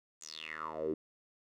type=tone with band-pass filter sweep; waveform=10% pulse; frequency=78.7 Hz; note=D#2; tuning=20 cents sharp; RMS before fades=-40 dBFS; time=0.21-0.94 s; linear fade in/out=5 ms; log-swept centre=7400 to 320 Hz; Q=7.7; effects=none